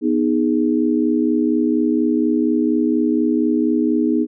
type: chord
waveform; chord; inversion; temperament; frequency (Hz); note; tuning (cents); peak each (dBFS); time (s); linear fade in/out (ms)
sine; G# minor; first; equal; 246.9 / 311.1 / 415.3; B3 / D#4 / G#4; 0 / 0 / 0; -18 / -17 / -23; 0.01-4.27; 50
effects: none